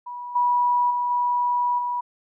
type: tone with level steps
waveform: sine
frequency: 975 Hz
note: B5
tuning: 23 cents flat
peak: -31 / -17 / -21 / -19 / -23 dBFS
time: 0.06-2.01 s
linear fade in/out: 10 ms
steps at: 0.35 / 0.9 / 1.1 / 1.78 s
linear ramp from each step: 10 ms
effects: none